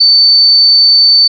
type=tone; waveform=sine; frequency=4535 Hz; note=C#8; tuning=39 cents sharp; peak=-3 dBFS; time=0-1.28 s; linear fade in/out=10 ms; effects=none